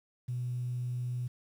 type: tone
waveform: sine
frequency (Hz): 123.47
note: B2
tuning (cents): 0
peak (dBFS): -31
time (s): 0.28-1.28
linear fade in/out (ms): 10
effects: tanh soft clip ceiling -27 dBFS + 10-bit